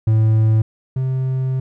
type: tone pair in turn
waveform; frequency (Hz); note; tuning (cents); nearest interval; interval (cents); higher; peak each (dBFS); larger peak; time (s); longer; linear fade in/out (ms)
triangle; 110 / 130.81; A2 / C3; 0 / 0; minor third; 300; second; -9 / -15; first; 0.07-0.62 / 0.96-1.6; second; 5
effects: none